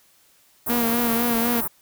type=band-stop noise; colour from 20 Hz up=white; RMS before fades=-26 dBFS; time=0.66-1.68 s; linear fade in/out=10 ms; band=1300 to 12000 Hz; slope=24 dB/octave
type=tone with vibrato; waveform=sawtooth; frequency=234.6 Hz; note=A#3; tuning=11 cents sharp; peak=-17 dBFS; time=0.69-1.61 s; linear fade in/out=10 ms; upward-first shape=sine; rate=4 Hz; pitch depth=45 cents each way
effects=white hiss -58 dBFS RMS until 1.81 s